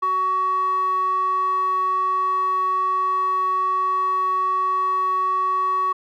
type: tone with band-pass filter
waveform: square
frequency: 374.9 Hz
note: F#4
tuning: 23 cents sharp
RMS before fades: -21 dBFS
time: 0.02-5.93 s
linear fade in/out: 10 ms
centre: 1100 Hz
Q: 8.8
effects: none